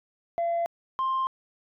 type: tone pair in turn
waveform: sine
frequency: 681 / 1053.6 Hz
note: F5 / C6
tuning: -44 / +12 cents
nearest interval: minor sixth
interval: 756 cents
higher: second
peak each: -22 / -22 dBFS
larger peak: neither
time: 0.38-0.66 / 0.99-1.27 s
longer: neither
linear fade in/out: 0 ms
effects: tanh soft clip ceiling -22 dBFS